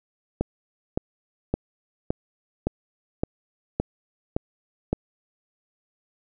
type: click train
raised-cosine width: 2 ms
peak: -9 dBFS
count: 9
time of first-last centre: 0.41-4.93 s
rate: 1.77 Hz
effects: none